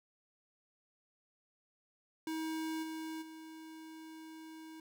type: tone with level steps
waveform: square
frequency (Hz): 318.7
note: D#4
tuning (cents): +42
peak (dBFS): -37 / -41 / -49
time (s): 2.27-4.8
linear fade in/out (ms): 2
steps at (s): 2.82 / 3.21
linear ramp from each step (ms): 20
effects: none